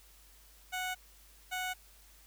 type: tone pair in turn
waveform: 15% pulse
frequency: 738 / 738 Hz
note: F#5 / F#5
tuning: -5 / -5 cents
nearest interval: unison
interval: 0 cents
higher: neither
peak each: -28 dBFS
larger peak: neither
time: 0.72-0.95 / 1.51-1.74 s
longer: neither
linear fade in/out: 20 ms
effects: added 50 Hz sine -60 dBFS peak until 2.26 s + white hiss -61 dBFS RMS until 2.26 s